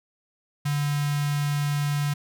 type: tone with notch filter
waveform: square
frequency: 145 Hz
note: D3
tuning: 22 cents flat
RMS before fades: -25 dBFS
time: 0.65-2.14 s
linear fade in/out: 10 ms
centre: 460 Hz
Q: 0.54
effects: none